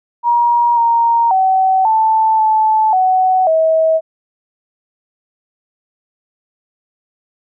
sine tone with pitch steps, 950 / 931 / 759 / 881 / 871 / 747 / 642 Hz, A#5 / A#5 / F#5 / A5 / A5 / F#5 / E5, +33 / -2 / +44 / +2 / -18 / +16 / -46 cents, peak -9 dBFS, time 0.23-4.01 s, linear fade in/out 50 ms, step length 540 ms, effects none

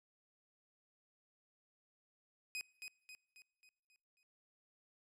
sawtooth tone with echo, 2509 Hz, D#7, 14 cents sharp, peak -37 dBFS, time 2.55-2.61 s, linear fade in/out 0 ms, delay 270 ms, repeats 6, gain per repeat -6 dB, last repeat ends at 4.23 s, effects noise-tail reverb RT60 1.0 s tail -24 dB re dry + low-pass 12000 Hz 12 dB/octave

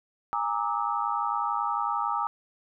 sine tone cluster, 820 / 927 / 1179 / 1290 Hz, G#5 / A#5 / D6 / E6, -22 / -10 / +6 / -38 cents, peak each -31 dBFS, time 0.33-2.27 s, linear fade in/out 0 ms, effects none

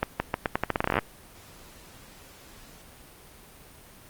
accelerating click train, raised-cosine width 0.5 ms, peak -8 dBFS, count 18, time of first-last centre 0.03-0.988 s, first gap 170 ms, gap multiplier 0.83, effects pink hiss -50 dBFS RMS until 4.09 s + Opus 32 kbps

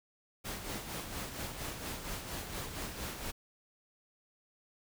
pink noise with tremolo, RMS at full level -39 dBFS, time 0.44-3.32 s, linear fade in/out 20 ms, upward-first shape sine, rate 4.3 Hz, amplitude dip 50%, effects none

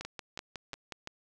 two click trains, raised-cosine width 0.2 ms, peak -22 / -22 dBFS, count 4 / 6, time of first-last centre 0.05-1.074 / 0.01-0.922 s, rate 2.93 / 5.48 Hz, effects none

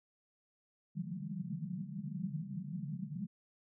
pink band-pass noise, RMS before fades -41 dBFS, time 0.95-3.27 s, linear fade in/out 10 ms, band 140 to 210 Hz, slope 96 dB/octave, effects none

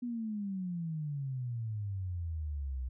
sine exponential sweep, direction down, 246.9 to 61.74 Hz, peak -34 dBFS, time 0.02-2.89 s, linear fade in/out 10 ms, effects none

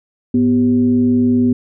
sine tone with frequency modulation, 246.9 Hz, B3, in tune, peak -10 dBFS, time 0.34-1.53 s, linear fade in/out 5 ms, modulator 144 Hz, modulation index 0.48, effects none

